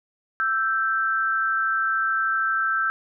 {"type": "tone pair together", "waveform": "sine", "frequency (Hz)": [1329.8, 1563], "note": ["E6", "G6"], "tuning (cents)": [15, -6], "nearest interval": "minor third", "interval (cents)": 279, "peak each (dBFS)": -23, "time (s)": [0.4, 2.9], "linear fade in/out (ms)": 0, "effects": []}